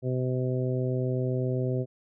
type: harmonic tone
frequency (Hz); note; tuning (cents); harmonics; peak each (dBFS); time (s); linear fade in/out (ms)
127.7; C3; -42; 1 / 2 / 3 / 4 / 5; -27 / -34 / -32 / -35 / -39; 0.02-1.86; 50
effects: none